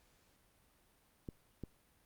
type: clicks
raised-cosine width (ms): 3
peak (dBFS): -30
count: 2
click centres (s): 1.288 / 1.637
effects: pink hiss -71 dBFS RMS until 2.05 s + Opus 48 kbps